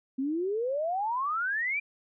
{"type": "exponential sweep", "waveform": "sine", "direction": "up", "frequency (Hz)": [256.8, 2409], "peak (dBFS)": -27, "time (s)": [0.18, 1.8], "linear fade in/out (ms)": 10, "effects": []}